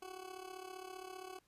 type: tone with amplitude modulation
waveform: 20% pulse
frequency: 373.1 Hz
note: F#4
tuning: 14 cents sharp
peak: -39 dBFS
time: 0.02-1.39 s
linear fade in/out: 5 ms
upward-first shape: sine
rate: 35.2 Hz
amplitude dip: 75%
effects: pink hiss -75 dBFS RMS until 1.47 s + resampled to 32000 Hz